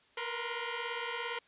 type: tone cluster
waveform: 10% pulse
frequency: 464.9 / 482.3 / 1040 Hz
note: A#4 / B4 / C6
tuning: -5 / -41 / -11 cents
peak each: -31 dBFS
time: 0.17-1.39 s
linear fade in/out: 5 ms
effects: white hiss -65 dBFS RMS until 1.47 s + resampled to 8000 Hz